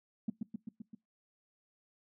sine tone with echo, 220 Hz, A3, in tune, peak -29 dBFS, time 0.28-0.3 s, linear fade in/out 5 ms, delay 130 ms, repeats 5, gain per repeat -3 dB, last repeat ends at 0.95 s, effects noise-tail reverb RT60 0.2 s tail -23 dB re dry + tanh soft clip ceiling -26 dBFS

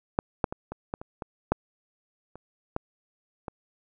clicks, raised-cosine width 1 ms, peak -8 / -8 / -19 / -21 / -16 / -25 / -20 / -7 / -29 / -14 / -20 dBFS, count 11, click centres 0.189 / 0.442 / 0.525 / 0.72 / 0.939 / 1.015 / 1.222 / 1.52 / 2.356 / 2.764 / 3.482 s, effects none

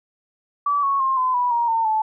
sine tone with pitch steps, 1151 / 1106 / 1062.8 / 1021.3 / 981.4 / 943 / 906.2 / 870.8 Hz, D6 / C#6 / C6 / C6 / B5 / A#5 / A#5 / A5, -35 / -4 / +27 / -42 / -11 / +20 / -49 / -18 cents, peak -17 dBFS, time 0.66-2.02 s, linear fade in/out 5 ms, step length 170 ms, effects none

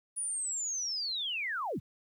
sine linear sweep, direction down, 9810 to 55.6 Hz, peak -32 dBFS, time 0.16-1.8 s, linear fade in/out 20 ms, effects 11-bit

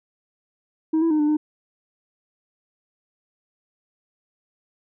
sine tone with pitch steps, 317.2 / 330.1 / 306.6 / 297.7 / 303.8 Hz, D#4 / E4 / D#4 / D4 / D#4, +33 / +2 / -25 / +24 / -41 cents, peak -14 dBFS, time 0.93-1.37 s, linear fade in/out 10 ms, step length 88 ms, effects tanh soft clip ceiling -16 dBFS

